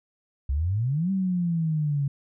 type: exponential two-way sweep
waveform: sine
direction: up then down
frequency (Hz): 64.1 to 195.2 to 138.1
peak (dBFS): -22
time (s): 0.49-2.08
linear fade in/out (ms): 5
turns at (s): 1.11
effects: none